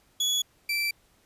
30% pulse tone pair in turn, 3384 / 2337 Hz, G#7 / D7, +32 / -9 cents, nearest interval tritone, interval 641 cents, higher first, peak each -21 / -23 dBFS, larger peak first, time 0.2-0.42 / 0.69-0.91 s, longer neither, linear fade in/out 5 ms, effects pink hiss -64 dBFS RMS until 1.25 s + resampled to 32000 Hz

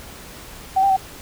sine tone with pitch steps, 765 / 788 / 765 Hz, G5 / G5 / G5, -42 / +9 / -42 cents, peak -13 dBFS, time 0.76-0.967 s, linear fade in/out 10 ms, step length 69 ms, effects pink hiss -39 dBFS RMS until 1.21 s

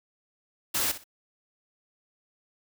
white noise with echo, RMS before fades -27 dBFS, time 0.74-0.92 s, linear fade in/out 10 ms, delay 61 ms, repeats 2, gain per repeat -13 dB, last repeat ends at 1.042 s, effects none

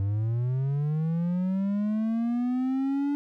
triangle linear sweep, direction up, 96.2 to 288.7 Hz, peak -22 dBFS, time 0-3.15 s, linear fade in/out 0 ms, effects none

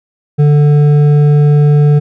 sine tone with hard clipping, 147.1 Hz, D3, 3 cents sharp, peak -6 dBFS, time 0.38-2 s, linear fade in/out 20 ms, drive 7 dB, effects none

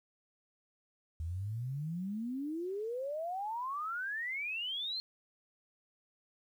sine exponential sweep, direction up, 77.78 to 4254 Hz, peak -35 dBFS, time 1.2-5 s, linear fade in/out 0 ms, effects 11-bit

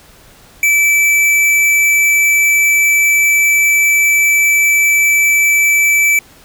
square tone, 2315 Hz, D7, 25 cents flat, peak -9 dBFS, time 0.63-6.19 s, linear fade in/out 2 ms, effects pink hiss -43 dBFS RMS until 6.44 s

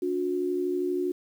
sine tone pair together, 288.9 / 361.4 Hz, D4 / F#4, -28 / -41 cents, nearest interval major third, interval 387 cents, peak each -31 / -26 dBFS, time 0.02-1.12 s, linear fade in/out 5 ms, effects 9-bit

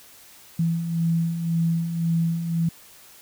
sine beating tone pair, 164.81 / 166.71 Hz, E3 / E3, 0 / +20 cents, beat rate 1.9 Hz, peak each -29 / -21 dBFS, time 0.59-2.69 s, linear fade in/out 5 ms, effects white hiss -49 dBFS RMS until 3.21 s

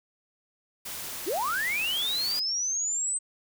white noise, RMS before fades -37 dBFS, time 0.85-2.4 s, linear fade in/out 10 ms
sine linear sweep, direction up, 281.5 to 8260 Hz, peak -26 dBFS, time 1.26-3.19 s, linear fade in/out 20 ms
effects none

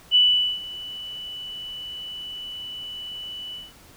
sine tone with ADSR envelope, 2970 Hz, F#7, 6 cents sharp, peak -12 dBFS, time 0.11-3.73 s, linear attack 43 ms, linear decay 440 ms, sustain -20 dB, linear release 190 ms, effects pink hiss -50 dBFS RMS until 3.96 s

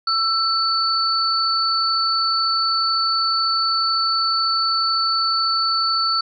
sine tone pair together, 1333 / 4484 Hz, E6 / C#8, +19 / +19 cents, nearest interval octave + major sixth, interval 2100 cents, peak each -20 / -19 dBFS, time 0.07-6.21 s, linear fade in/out 5 ms, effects none

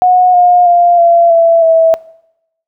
sine tone with pitch steps, 729 / 713.2 / 697.7 / 682.5 / 667.7 / 653.2 Hz, F#5 / F5 / F5 / F5 / E5 / E5, -26 / +36 / -2 / -40 / +22 / -16 cents, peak -4 dBFS, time 0.02-1.94 s, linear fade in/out 0 ms, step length 320 ms, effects noise-tail reverb RT60 0.8 s tail -21 dB re dry

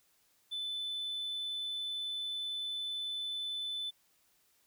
triangle tone, 3509 Hz, A7, 5 cents flat, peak -33 dBFS, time 0.51-3.91 s, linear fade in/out 20 ms, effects tanh soft clip ceiling -30 dBFS + white hiss -71 dBFS RMS until 4.66 s

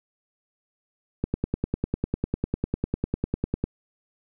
click train, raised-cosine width 3 ms, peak -11 dBFS, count 25, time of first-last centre 1.24-3.64 s, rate 10 Hz, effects none

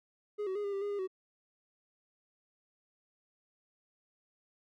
triangle tone with pitch steps, 416.5 / 377.6 / 413.6 / 402.2 / 393.6 / 409.1 / 405.9 / 376.3 Hz, G#4 / F#4 / G#4 / G4 / G4 / G#4 / G#4 / F#4, +5 / +35 / -7 / +44 / +7 / -26 / -40 / +29 cents, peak -31 dBFS, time 0.38-1.076 s, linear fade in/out 20 ms, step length 87 ms, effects none

